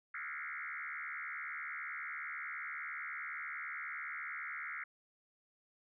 sine tone with frequency modulation, 1744 Hz, A6, 16 cents flat, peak -40 dBFS, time 0.14-4.84 s, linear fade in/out 5 ms, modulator 74.6 Hz, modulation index 6, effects none

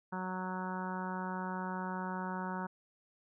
harmonic tone, 185 Hz, F#3, in tune, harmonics 1 / 2 / 3 / 4 / 5 / 6 / 7 / 8 / 9, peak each -39 / -47 / -49 / -48 / -41 / -48 / -48 / -46 / -55 dBFS, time 0.12-2.67 s, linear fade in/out 10 ms, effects none

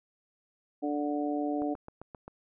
harmonic tone, 146.83 Hz, D3, in tune, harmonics 2 / 3 / 4 / 5, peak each -30 / -38 / -37 / -36 dBFS, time 0.82-1.75 s, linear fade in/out 20 ms
click train, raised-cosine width 1 ms, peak -29 dBFS, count 6, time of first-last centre 1.62-2.28 s, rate 7.58 Hz
effects none

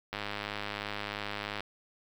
click train, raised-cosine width 0.3 ms, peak -19 dBFS, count 153, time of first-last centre 0.13-1.606 s, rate 103 Hz, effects 8-bit

